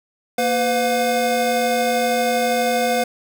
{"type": "tone cluster", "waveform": "square", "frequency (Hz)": [233.8, 504, 714], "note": ["A#3", "B4", "F5"], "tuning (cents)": [5, 35, 38], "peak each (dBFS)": [-26, -21, -21], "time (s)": [0.38, 3.04], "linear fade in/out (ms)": 5, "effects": []}